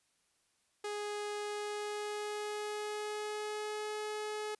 sawtooth tone with pitch glide, 415.3 to 424.5 Hz, G#4 to G#4, 0 to +38 cents, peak -33 dBFS, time 0.84-4.55 s, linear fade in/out 5 ms, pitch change +38 cents, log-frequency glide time 1.36-3.95 s, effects white hiss -75 dBFS RMS until 4.59 s + resampled to 24000 Hz

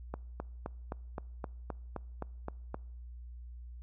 click train, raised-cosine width 1 ms, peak -23 dBFS, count 11, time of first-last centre 0.14-2.744 s, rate 3.84 Hz, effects noise-tail reverb RT60 0.8 s tail -25 dB re dry + added 60 Hz sine -44 dBFS peak until 3.82 s

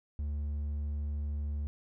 sine tone with hard clipping, 73.42 Hz, D2, in tune, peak -33 dBFS, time 0.19-1.67 s, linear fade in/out 0 ms, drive 3 dB, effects none

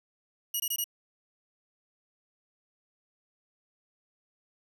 5% pulse tone bursts, 2900 Hz, F#7, 35 cents flat, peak -20 dBFS, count 4, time 0.54-0.842 s, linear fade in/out 5 ms, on 59 ms, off 22 ms, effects none

